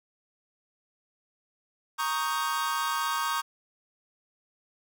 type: chord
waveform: 45% pulse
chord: Eb dominant seventh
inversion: second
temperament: equal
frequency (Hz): 932.3 / 1108.7 / 1244.5 / 1568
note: Bb5 / Db6 / Eb6 / G6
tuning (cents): 0 / 0 / 0 / 0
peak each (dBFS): -33 / -31 / -33 / -35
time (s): 1.98-3.42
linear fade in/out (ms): 20
effects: none